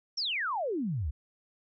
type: exponential sweep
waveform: sine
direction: down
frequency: 5760 to 63 Hz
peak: -29 dBFS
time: 0.17-1.11 s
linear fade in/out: 10 ms
effects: none